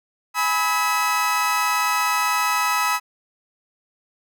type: chord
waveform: 30% pulse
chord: E major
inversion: first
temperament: equal with one note detuned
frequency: 830.6 / 987.8 / 1284.7 Hz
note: G#5 / B5 / E6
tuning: 0 / 0 / -45 cents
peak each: -25 / -20 / -19 dBFS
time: 0.34-3 s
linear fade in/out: 50 ms
effects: none